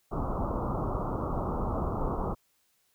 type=low-pass noise; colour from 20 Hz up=pink; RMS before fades=-31 dBFS; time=0.11-2.35 s; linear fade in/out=20 ms; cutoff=1300 Hz; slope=96 dB/octave; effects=white hiss -71 dBFS RMS until 2.94 s